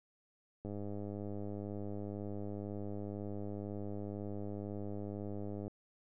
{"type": "click train", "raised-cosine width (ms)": 2, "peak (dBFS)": -30, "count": 514, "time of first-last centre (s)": [0.65, 5.679], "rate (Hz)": 102, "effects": []}